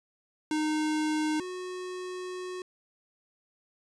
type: tone pair in turn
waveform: square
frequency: 307.7 / 365.9 Hz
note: D#4 / F#4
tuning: -19 / -19 cents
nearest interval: minor third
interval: 300 cents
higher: second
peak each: -27 / -36 dBFS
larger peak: first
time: 0.51-1.4 / 1.4-2.62 s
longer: second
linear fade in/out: 2 ms
effects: resampled to 22050 Hz